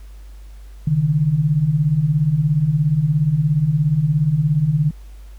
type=beating tone pair; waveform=sine; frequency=136.5 / 153.5 Hz; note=C#3 / D#3; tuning=-26 / -23 cents; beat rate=17 Hz; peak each=-20 / -15 dBFS; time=0.87-4.91 s; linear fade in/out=5 ms; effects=added 50 Hz sine -35 dBFS peak until 5.38 s + pink hiss -54 dBFS RMS until 5.38 s

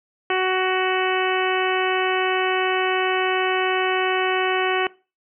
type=harmonic tone; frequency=373.1 Hz; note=F#4; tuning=14 cents sharp; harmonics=1 / 2 / 3 / 4 / 5 / 6 / 7 / 8; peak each=-22 / -25 / -27 / -28 / -29 / -30 / -30 / -31 dBFS; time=0.3-4.87 s; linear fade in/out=2 ms; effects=noise-tail reverb RT60 0.3 s tail -20 dB re dry

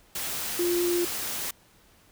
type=tone in noise; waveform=sine; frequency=349.2 Hz; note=F4; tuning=in tune; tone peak=-23 dBFS; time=0.59-1.05 s; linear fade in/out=5 ms; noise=white; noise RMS=-32 dBFS; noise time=0.15-1.51 s; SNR=+6 dB; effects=pink hiss -59 dBFS RMS until 2.11 s

